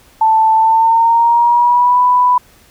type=tone with pitch glide; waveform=sine; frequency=883 to 991.1 Hz; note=A5 to B5; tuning=+6 to +6 cents; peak=-7 dBFS; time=0.21-2.38 s; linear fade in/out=5 ms; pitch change=+200 cents; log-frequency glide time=0.55-2 s; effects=pink hiss -47 dBFS RMS until 2.7 s